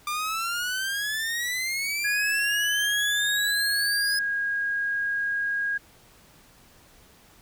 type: exponential sweep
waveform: sawtooth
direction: up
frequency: 1189 to 5080 Hz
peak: -23 dBFS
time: 0.07-4.19 s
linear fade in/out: 2 ms
type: tone with pitch glide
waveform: sine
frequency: 1667 to 1635.5 Hz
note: G#6 to G#6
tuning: +6 to -27 cents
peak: -24 dBFS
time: 2.04-5.78 s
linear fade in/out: 10 ms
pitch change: -33 cents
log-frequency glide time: 3.19-4.37 s
effects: pink hiss -55 dBFS RMS until 7.41 s